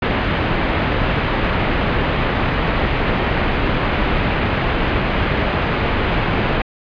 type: low-pass noise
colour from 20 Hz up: pink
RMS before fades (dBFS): -18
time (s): 0.02-6.62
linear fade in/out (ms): 5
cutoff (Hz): 2900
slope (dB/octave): 24
effects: resampled to 11025 Hz